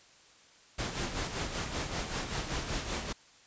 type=noise with tremolo; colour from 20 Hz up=pink; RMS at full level=-33 dBFS; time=0.78-3.13 s; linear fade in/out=10 ms; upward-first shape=sine; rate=5.2 Hz; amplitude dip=55%; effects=white hiss -59 dBFS RMS until 3.46 s + resampled to 16000 Hz